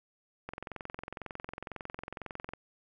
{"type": "click train", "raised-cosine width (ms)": 0.5, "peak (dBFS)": -24, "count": 46, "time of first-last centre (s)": [0.49, 2.535], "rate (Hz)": 22, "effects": []}